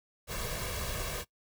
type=noise with comb filter; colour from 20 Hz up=pink; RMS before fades=-36 dBFS; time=0.27-1.25 s; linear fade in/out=50 ms; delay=1.8 ms; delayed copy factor=+0.65; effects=noise-tail reverb RT60 0.1 s tail -20 dB re dry